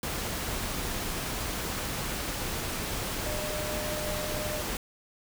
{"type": "tone in noise", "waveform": "sine", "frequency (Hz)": 606, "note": "D#5", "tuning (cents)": -46, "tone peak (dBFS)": -35, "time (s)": [3.26, 4.62], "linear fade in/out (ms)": 2, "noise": "pink", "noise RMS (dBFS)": -33, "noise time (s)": [0.03, 4.77], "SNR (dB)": -5, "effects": []}